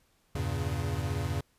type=chord; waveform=square; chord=E diminished seventh; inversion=none; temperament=equal; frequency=82.41 / 98 / 116.54 / 138.59 Hz; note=E2 / G2 / Bb2 / Db3; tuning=0 / 0 / 0 / 0 cents; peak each=-35 / -35 / -39 / -36 dBFS; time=0.35-1.41 s; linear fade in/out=5 ms; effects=pink hiss -69 dBFS RMS until 1.58 s + resampled to 32000 Hz